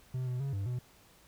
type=tone with pitch steps; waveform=triangle; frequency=128.3 / 125.1 / 138 / 98.7 / 123.7 Hz; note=C3 / B2 / C#3 / G2 / B2; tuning=-34 / +23 / -7 / +12 / +3 cents; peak=-30 dBFS; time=0.14-0.79 s; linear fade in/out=5 ms; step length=130 ms; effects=pink hiss -61 dBFS RMS until 1.27 s